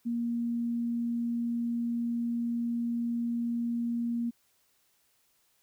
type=tone; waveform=sine; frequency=235.5 Hz; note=A#3; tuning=18 cents sharp; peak=-28 dBFS; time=0.05-4.31 s; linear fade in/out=20 ms; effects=white hiss -70 dBFS RMS until 5.62 s